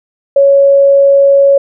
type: tone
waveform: sine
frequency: 556 Hz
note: C#5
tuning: 5 cents sharp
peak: -3 dBFS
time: 0.36-1.58 s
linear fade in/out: 5 ms
effects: none